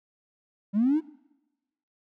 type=linear sweep; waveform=triangle; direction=up; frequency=191.5 to 330 Hz; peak=-16 dBFS; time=0.73-1.01 s; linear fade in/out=50 ms; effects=noise-tail reverb RT60 1.0 s tail -25 dB re dry + tanh soft clip ceiling -17 dBFS